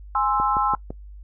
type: chord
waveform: sine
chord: Ab augmented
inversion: none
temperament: equal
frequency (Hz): 830.6 / 1046.5 / 1318.5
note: Ab5 / C6 / E6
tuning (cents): 0 / 0 / 0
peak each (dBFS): -23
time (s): 0.15-0.75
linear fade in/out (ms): 2
type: click train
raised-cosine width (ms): 2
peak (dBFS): -18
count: 4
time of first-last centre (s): 0.4-0.905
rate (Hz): 5.94
effects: noise-tail reverb RT60 0.1 s tail -22 dB re dry + added 50 Hz sine -38 dBFS peak until 1.23 s